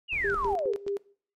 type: exponential sweep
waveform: sine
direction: down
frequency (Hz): 2960 to 396.7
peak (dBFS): -26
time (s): 0.08-0.76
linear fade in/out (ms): 50
type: noise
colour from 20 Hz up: brown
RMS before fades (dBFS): -41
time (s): 0.12-0.54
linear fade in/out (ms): 5
type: tone with tremolo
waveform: sine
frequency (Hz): 400.8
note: G4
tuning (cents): +38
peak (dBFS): -27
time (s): 0.24-0.98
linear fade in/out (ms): 5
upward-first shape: square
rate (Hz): 4.8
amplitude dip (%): 80
type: click train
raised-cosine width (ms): 0.2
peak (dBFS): -27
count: 5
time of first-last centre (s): 0.3-0.881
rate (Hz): 6.89
effects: noise-tail reverb RT60 0.5 s tail -21 dB re dry + MP3 64 kbps